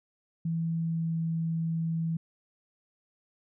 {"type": "tone with pitch glide", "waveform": "sine", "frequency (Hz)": [164.81, 163.86], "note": ["E3", "E3"], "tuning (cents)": [0, -10], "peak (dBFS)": -27, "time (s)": [0.45, 2.17], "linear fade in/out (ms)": 5, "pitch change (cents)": -10, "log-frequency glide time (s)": [0.77, 1.16], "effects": []}